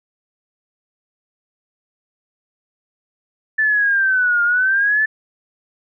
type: linear two-way sweep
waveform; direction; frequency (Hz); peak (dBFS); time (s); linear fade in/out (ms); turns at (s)
sine; down then up; 1760 to 1403 to 1760; -13; 3.58-5.06; 10; 4.43
effects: none